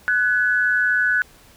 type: tone pair together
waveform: sine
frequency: 1488 / 1700 Hz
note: F#6 / G#6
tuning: +9 / +40 cents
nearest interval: major second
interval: 231 cents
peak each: -17 / -21 dBFS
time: 0.08-1.22 s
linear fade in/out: 0 ms
effects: pink hiss -50 dBFS RMS until 1.56 s